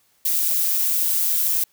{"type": "noise with amplitude modulation", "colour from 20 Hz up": "violet", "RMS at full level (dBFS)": -18, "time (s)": [0.25, 1.64], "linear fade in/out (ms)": 5, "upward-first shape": "sine", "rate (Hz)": 167, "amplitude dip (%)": 55, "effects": ["white hiss -62 dBFS RMS until 1.72 s"]}